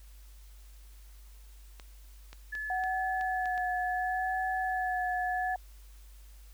clicks, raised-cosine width 0.2 ms, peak -29 dBFS, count 7, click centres 1.798 / 2.33 / 2.552 / 2.838 / 3.211 / 3.457 / 3.578 s
sine tone, 1720 Hz, A6, 40 cents flat, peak -34 dBFS, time 2.52-5.55 s, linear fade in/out 10 ms
sine tone with vibrato, 740 Hz, F#5, in tune, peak -30 dBFS, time 2.7-5.56 s, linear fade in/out 2 ms, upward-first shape sine, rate 0.71 Hz, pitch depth 24 cents each way
effects added 50 Hz sine -49 dBFS peak until 6.53 s + white hiss -62 dBFS RMS until 6.53 s

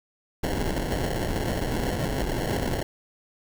pink noise with sample-and-hold, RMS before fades -27 dBFS, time 0.43-2.83 s, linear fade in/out 5 ms, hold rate 1225 Hz, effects none

